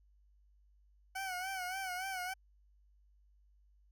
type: tone with vibrato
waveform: 20% pulse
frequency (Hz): 748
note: F#5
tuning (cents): +19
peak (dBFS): -33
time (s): 1.15-2.34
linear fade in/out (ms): 10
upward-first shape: sine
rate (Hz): 3.5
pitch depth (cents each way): 72
effects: added 50 Hz sine -64 dBFS peak until 3.91 s